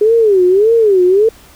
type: tone with vibrato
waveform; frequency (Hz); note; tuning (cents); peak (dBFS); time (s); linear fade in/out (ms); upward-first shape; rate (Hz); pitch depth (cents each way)
sine; 407.9; G#4; -31; -6; 0.01-1.29; 5; sine; 1.7; 220
effects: pink hiss -42 dBFS RMS until 1.55 s